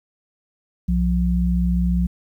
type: tone pair together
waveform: sine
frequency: 62.61 / 177.1 Hz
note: B1 / F3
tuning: +24 / +24 cents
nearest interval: octave + tritone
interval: 1800 cents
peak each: -19 dBFS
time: 0.88-2.07 s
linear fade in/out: 10 ms
effects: 9-bit